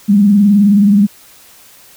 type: tone with vibrato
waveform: sine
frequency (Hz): 203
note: G#3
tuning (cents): -39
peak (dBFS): -5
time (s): 0.08-1.07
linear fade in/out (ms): 20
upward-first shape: triangle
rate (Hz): 19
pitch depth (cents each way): 91
effects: white hiss -42 dBFS RMS until 1.96 s